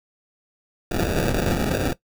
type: noise with sample-and-hold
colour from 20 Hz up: violet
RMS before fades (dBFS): -22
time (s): 0.91-1.93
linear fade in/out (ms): 2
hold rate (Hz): 1050
effects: noise-tail reverb RT60 0.1 s tail -17 dB re dry